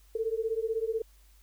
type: beating tone pair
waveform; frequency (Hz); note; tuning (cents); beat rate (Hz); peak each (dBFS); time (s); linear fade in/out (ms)
sine; 440 / 456; A4 / A#4; 0 / -38; 16; -31; 0.15-1.02; 5
effects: added 50 Hz sine -56 dBFS peak until 1.42 s + white hiss -65 dBFS RMS until 1.42 s